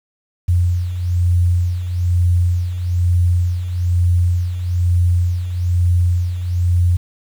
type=beating tone pair; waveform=sine; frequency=87.31 / 88.41 Hz; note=F2 / F2; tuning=0 / +22 cents; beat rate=1.1 Hz; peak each=-20 / -14 dBFS; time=0.48-6.97 s; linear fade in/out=10 ms; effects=7-bit